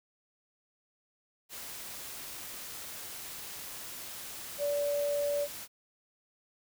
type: tone in noise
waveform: sine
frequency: 577 Hz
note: D5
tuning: 31 cents flat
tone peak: -28 dBFS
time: 4.58-5.48 s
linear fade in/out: 50 ms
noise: white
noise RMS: -43 dBFS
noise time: 1.49-5.68 s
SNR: +12 dB
effects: none